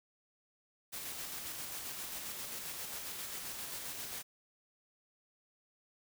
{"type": "noise with tremolo", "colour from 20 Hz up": "white", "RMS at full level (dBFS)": -42, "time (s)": [0.92, 4.23], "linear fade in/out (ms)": 20, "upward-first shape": "square", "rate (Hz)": 7.5, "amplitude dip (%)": 25, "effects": []}